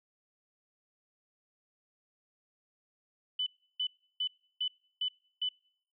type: tone bursts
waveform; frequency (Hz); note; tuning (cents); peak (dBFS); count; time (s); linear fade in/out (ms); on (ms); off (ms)
sine; 3000; F#7; +23; -29; 6; 3.39-5.49; 5; 75; 330
effects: noise-tail reverb RT60 0.6 s tail -26 dB re dry